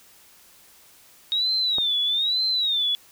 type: tone with vibrato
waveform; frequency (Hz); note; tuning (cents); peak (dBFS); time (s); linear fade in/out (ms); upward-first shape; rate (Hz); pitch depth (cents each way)
sine; 3740; A#7; +5; -20; 1.32-2.95; 0; sine; 1.1; 160
type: click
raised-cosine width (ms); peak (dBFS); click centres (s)
1; -18; 1.784
effects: white hiss -53 dBFS RMS until 3.11 s